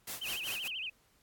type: noise with tremolo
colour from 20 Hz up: white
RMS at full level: -39 dBFS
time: 0.07-0.68 s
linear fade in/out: 5 ms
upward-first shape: sine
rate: 5.1 Hz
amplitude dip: 85%
type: tone with vibrato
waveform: sine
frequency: 2800 Hz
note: F7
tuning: 4 cents sharp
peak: -36 dBFS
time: 0.21-0.9 s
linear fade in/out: 10 ms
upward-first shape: sine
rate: 13 Hz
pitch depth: 210 cents each way
effects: pink hiss -69 dBFS RMS until 1.22 s + AAC 64 kbps